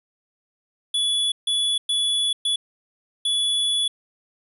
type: tone bursts at uneven times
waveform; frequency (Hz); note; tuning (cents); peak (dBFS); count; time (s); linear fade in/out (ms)
square; 3418; G#7; +49; -20; 5; 0.94-1.32 / 1.47-1.78 / 1.89-2.33 / 2.45-2.56 / 3.25-3.88; 5
effects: resampled to 32000 Hz